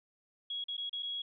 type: tone with dropouts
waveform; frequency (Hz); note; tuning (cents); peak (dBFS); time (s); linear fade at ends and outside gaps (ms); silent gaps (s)
sine; 3322; G#7; 0; -35; 0.5-1.22; 5; 0.641-0.683 / 0.769-0.778 / 0.895-0.929 / 1.025-1.029
effects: none